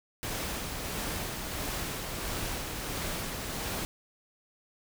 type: noise with tremolo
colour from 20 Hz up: pink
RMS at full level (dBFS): -34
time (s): 0.23-3.85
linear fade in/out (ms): 0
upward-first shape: sine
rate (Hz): 1.5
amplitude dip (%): 30
effects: none